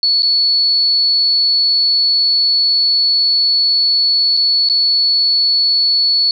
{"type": "tone with dropouts", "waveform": "sine", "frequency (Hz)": 4418, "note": "C#8", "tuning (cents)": -7, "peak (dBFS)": -10, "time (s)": [0.03, 6.31], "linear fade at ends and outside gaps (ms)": 1, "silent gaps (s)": [[0.222, 0.23], [4.368, 4.372], [4.688, 4.698]], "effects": []}